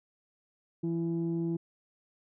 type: tone pair together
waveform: sine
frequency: 167.1 / 334.2 Hz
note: E3 / E4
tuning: +24 / +24 cents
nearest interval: octave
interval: 1200 cents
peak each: -30 / -30 dBFS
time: 0.83-1.57 s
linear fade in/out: 10 ms
effects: tanh soft clip ceiling -24 dBFS